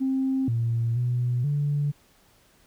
sine tone with pitch steps, 265.2 / 116.1 / 122.6 / 145.1 Hz, C4 / A#2 / B2 / D3, +23 / -7 / -12 / -21 cents, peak -21 dBFS, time 0-1.92 s, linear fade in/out 20 ms, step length 480 ms, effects tanh soft clip ceiling -17 dBFS + pink hiss -60 dBFS RMS until 2.66 s

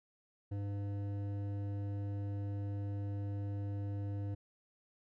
triangle tone with hard clipping, 100.7 Hz, G2, 47 cents sharp, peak -38 dBFS, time 0.51-4.35 s, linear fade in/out 10 ms, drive 15 dB, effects none

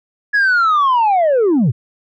sine linear sweep, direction down, 1700 to 99.2 Hz, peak -8 dBFS, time 0.33-1.72 s, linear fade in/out 20 ms, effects tanh soft clip ceiling -9 dBFS

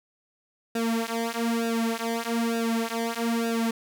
sawtooth tone with flanger, 230 Hz, A#3, 23 cents flat, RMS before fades -27 dBFS, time 0.75-3.71 s, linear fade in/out 5 ms, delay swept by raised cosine 0.93 to 5.13 ms, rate 1.1 Hz, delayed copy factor -1, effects none

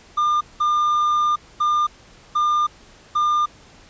triangle tone bursts at uneven times, 1203 Hz, D6, 41 cents sharp, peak -14 dBFS, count 5, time 0.17-0.41 / 0.6-1.36 / 1.6-1.87 / 2.35-2.67 / 3.15-3.46 s, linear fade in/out 10 ms, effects pink hiss -48 dBFS RMS until 3.89 s + resampled to 16000 Hz

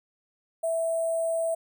sine tone with sample-and-hold, 659.3 Hz, E5, in tune, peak -24 dBFS, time 0.63-1.55 s, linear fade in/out 10 ms, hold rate 8820 Hz, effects none

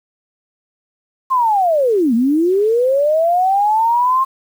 sine linear two-way sweep, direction down then up, 1072 to 220.5 to 1072 Hz, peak -11 dBFS, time 1.3-4.25 s, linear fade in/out 20 ms, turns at 2.14 s, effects 7-bit

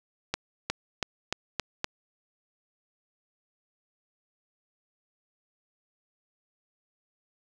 accelerating click train, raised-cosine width 0.2 ms, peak -10 dBFS, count 6, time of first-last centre 0.34-1.844 s, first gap 360 ms, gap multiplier 0.91, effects none

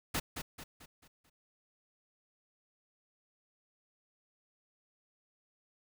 pink noise with echo, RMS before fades -33 dBFS, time 0.14-0.2 s, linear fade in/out 10 ms, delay 220 ms, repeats 5, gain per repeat -7 dB, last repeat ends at 1.3 s, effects none

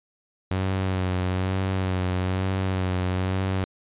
sawtooth tone with vibrato, 93.3 Hz, F#2, 15 cents sharp, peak -19 dBFS, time 0.51-3.64 s, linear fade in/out 0 ms, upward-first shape sine, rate 1.1 Hz, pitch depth 36 cents each way, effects resampled to 8000 Hz

